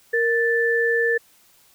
sine tone pair together, 466.2 / 1760.1 Hz, A#4 / A6, 0 / 0 cents, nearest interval octave + major seventh, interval 2300 cents, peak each -20 dBFS, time 0.13-1.18 s, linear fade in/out 10 ms, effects white hiss -56 dBFS RMS until 1.74 s

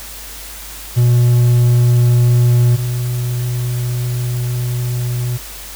triangle tone pair in turn, 121.2 / 122.54 Hz, B2 / B2, -32 / -13 cents, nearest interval unison, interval 19 cents, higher second, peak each -6 / -14 dBFS, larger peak first, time 0.96-2.77 / 2.77-5.38 s, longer second, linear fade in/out 20 ms, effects added 50 Hz sine -35 dBFS peak until 5.75 s + white hiss -32 dBFS RMS until 5.75 s

